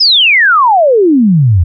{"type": "exponential sweep", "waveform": "sine", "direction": "down", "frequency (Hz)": [5300, 80], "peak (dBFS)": -4, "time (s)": [0, 1.64], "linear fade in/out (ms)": 10, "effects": []}